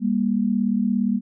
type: tone pair together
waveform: sine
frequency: 200.2 / 237.5 Hz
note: G3 / A#3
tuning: +37 / +33 cents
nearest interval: minor third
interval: 296 cents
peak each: -21 dBFS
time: 0-1.21 s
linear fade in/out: 50 ms
effects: none